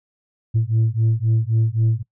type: beating tone pair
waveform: sine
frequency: 110.4 / 114.2 Hz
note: A2 / A#2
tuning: +6 / -35 cents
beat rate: 3.8 Hz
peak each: -17 dBFS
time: 0.54-2.03 s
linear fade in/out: 20 ms
effects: noise-tail reverb RT60 0.1 s tail -21 dB re dry + tanh soft clip ceiling -12 dBFS